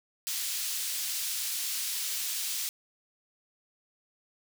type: high-pass noise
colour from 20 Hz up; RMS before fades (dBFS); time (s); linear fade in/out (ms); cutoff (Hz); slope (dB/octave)
pink; -33; 0.27-2.69; 0; 4000; 12
effects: none